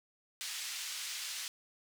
white band-pass noise, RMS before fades -41 dBFS, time 0.41-1.48 s, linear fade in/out 0 ms, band 2000 to 6500 Hz, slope 12 dB/octave, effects none

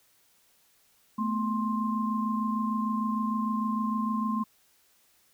sine tone cluster, 218 / 244.6 / 1054 Hz, A3 / B3 / C6, -16 / -16 / +12 cents, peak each -28 / -35 / -31 dBFS, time 1.18-4.44 s, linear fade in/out 10 ms, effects white hiss -65 dBFS RMS until 5.33 s

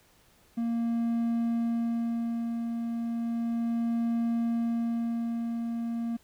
triangle tone with tremolo, 232.3 Hz, A#3, 6 cents flat, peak -23 dBFS, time 0.57-6.17 s, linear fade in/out 10 ms, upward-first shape sine, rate 0.34 Hz, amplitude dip 40%, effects pink hiss -62 dBFS RMS until 6.23 s

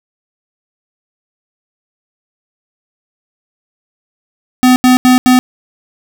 square tone bursts, 252.8 Hz, B3, 41 cents sharp, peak -5 dBFS, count 4, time 4.63-5.39 s, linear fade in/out 0 ms, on 130 ms, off 80 ms, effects none

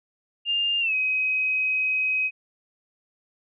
sine tone with pitch glide, 2806 to 2529 Hz, F7 to D#7, +8 to +28 cents, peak -21 dBFS, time 0.45-2.31 s, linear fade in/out 50 ms, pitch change -180 cents, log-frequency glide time 0.8-0.94 s, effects none

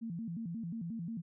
sine tone with vibrato, 196 Hz, G3, in tune, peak -37 dBFS, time 0.01-1.22 s, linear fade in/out 20 ms, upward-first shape square, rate 5.6 Hz, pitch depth 260 cents each way, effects none

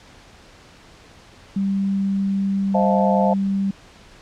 sine tone, 196 Hz, G3, in tune, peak -18 dBFS, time 1.56-3.71 s, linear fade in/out 5 ms
sine chord, F dominant seventh, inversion second, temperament just, 523.8 / 628.6 / 698.5 / 873.1 Hz, C5 / Eb5 / F5 / A5, +2 / +18 / 0 / -14 cents, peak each -22 dBFS, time 2.74-3.34 s, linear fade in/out 10 ms
effects pink hiss -47 dBFS RMS until 4.21 s + low-pass 6000 Hz 12 dB/octave

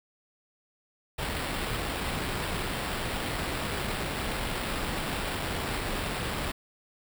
pink noise with sample-and-hold, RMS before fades -32 dBFS, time 1.18-6.52 s, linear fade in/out 10 ms, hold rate 6300 Hz, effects none

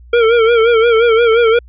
square tone with vibrato, 460 Hz, A#4, 23 cents flat, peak -8 dBFS, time 0.13-1.59 s, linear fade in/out 5 ms, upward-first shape sine, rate 5.7 Hz, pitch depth 72 cents each way, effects added 60 Hz sine -36 dBFS peak until 1.68 s + resampled to 8000 Hz

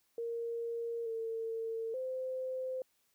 sine tone with pitch steps, 465.4 / 452.1 / 517 Hz, A#4 / A4 / C5, -3 / +47 / -21 cents, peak -35 dBFS, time 0.18-2.82 s, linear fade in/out 2 ms, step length 880 ms, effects white hiss -75 dBFS RMS until 3.14 s

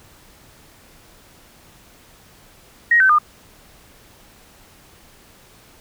sine tone with pitch steps, 1883 / 1537 / 1214 Hz, A#6 / G6 / D#6, +17 / -35 / -43 cents, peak -10 dBFS, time 2.91-3.186 s, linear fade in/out 5 ms, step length 92 ms, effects pink hiss -49 dBFS RMS until 5.8 s

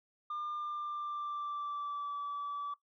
sine tone with pitch glide, 1200 to 1152.4 Hz, D6 to D6, +37 to -33 cents, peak -34 dBFS, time 0.3-2.74 s, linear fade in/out 5 ms, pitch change -70 cents, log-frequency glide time 0.54-2.16 s, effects noise-tail reverb RT60 0.1 s tail -19 dB re dry + tanh soft clip ceiling -34 dBFS

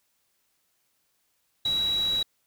sine tone in noise, 3886 Hz, B7, 29 cents flat, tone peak -23 dBFS, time 1.65-2.23 s, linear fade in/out 5 ms, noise pink, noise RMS -41 dBFS, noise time 1.65-2.23 s, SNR +15 dB, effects white hiss -72 dBFS RMS until 2.46 s

